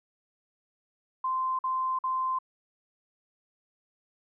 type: tone bursts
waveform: sine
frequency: 1039 Hz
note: C6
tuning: 12 cents flat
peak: -26 dBFS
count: 3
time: 1.24-2.388 s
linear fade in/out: 5 ms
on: 350 ms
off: 49 ms
effects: none